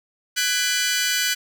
15% pulse chord, G# half-diminished seventh, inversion third, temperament just, 1495.1 / 1661.2 / 1993.5 / 2392 Hz, F#6 / G#6 / B6 / D7, +18 / 0 / +16 / +31 cents, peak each -16 / -22 / -21 / -21 dBFS, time 0.36-1.35 s, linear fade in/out 20 ms, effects none

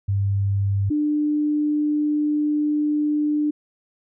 sine tone pair in turn, 99.3 / 298.5 Hz, G2 / D4, +23 / +28 cents, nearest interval octave + perfect fifth, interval 1905 cents, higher second, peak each -18 dBFS, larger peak neither, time 0.08-0.9 / 0.9-3.51 s, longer second, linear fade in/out 10 ms, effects none

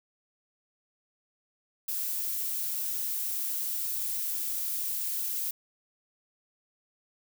violet noise, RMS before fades -32 dBFS, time 1.88-5.51 s, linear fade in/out 5 ms, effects none

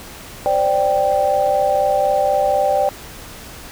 sine chord, C suspended second, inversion none, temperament equal, 523.3 / 587.3 / 784 Hz, C5 / D5 / G5, 0 / 0 / 0 cents, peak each -21 / -17 / -17 dBFS, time 0.46-2.89 s, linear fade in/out 0 ms, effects pink hiss -36 dBFS RMS until 3.71 s

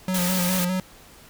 square tone with vibrato, 182 Hz, F#3, 28 cents flat, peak -23 dBFS, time 0.08-0.8 s, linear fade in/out 2 ms, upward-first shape square, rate 4.9 Hz, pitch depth 35 cents each way
white noise, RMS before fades -27 dBFS, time 0.14-0.65 s, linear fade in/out 5 ms
effects pink hiss -49 dBFS RMS until 1.29 s

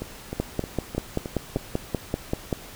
two click trains, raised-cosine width 2 ms, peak -17 / -10 dBFS, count 6 / 12, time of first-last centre 0.02-1.568 / 0.4-2.528 s, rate 3.23 / 5.17 Hz, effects pink hiss -43 dBFS RMS until 2.75 s

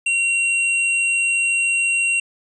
square tone, 2747 Hz, F7, 29 cents flat, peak -17 dBFS, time 0.06-2.2 s, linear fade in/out 5 ms, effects resampled to 22050 Hz

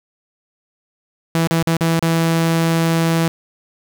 sawtooth tone with dropouts, 164.81 Hz, E3, in tune, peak -10 dBFS, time 1.35-3.28 s, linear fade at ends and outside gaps 0 ms, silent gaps 1.473-1.51 / 1.626-1.672 / 1.768-1.809 / 1.994-2.026 s, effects none

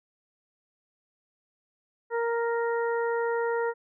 harmonic tone, 466.2 Hz, A#4, in tune, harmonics 1 / 2 / 3 / 4, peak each -26 / -32 / -36 / -38 dBFS, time 2.1-3.74 s, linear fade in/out 50 ms, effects none

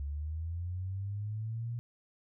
sine linear sweep, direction up, 69.3 to 120 Hz, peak -34 dBFS, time 0-1.79 s, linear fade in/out 0 ms, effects none

